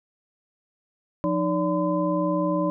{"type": "tone cluster", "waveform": "sine", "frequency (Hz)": [176, 307.2, 575, 1019], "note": ["F3", "D#4", "D5", "C6"], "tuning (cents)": [14, -22, -37, -46], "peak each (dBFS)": [-27, -25, -26, -29], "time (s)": [1.24, 2.7], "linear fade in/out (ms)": 0, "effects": []}